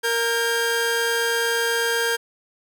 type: tone pair together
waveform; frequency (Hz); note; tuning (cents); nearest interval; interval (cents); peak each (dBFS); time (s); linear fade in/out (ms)
sawtooth; 464.9 / 1603; A#4 / G6; -5 / +38; octave + major sixth; 2143; -19; 0.03-2.17; 20
effects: none